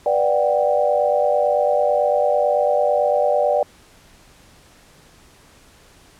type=chord; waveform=sine; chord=G major seventh; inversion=first; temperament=just; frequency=490 / 588 / 735 / 784 Hz; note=B4 / D5 / F#5 / G5; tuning=-14 / +2 / -12 / 0 cents; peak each=-22 / -17 / -23 / -23 dBFS; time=0.06-3.63 s; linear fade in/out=2 ms; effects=pink hiss -50 dBFS RMS until 6.19 s + low-pass 11000 Hz 12 dB/octave